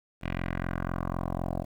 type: tone with low-pass filter sweep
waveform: 10% pulse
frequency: 43.99 Hz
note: F1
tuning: 13 cents sharp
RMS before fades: -32 dBFS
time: 0.21-1.66 s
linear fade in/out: 50 ms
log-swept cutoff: 2600 to 660 Hz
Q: 2.3
effects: 9-bit